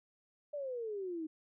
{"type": "exponential sweep", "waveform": "sine", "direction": "down", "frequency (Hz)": [599, 307.4], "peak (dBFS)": -37, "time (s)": [0.53, 1.27], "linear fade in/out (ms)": 10, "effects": []}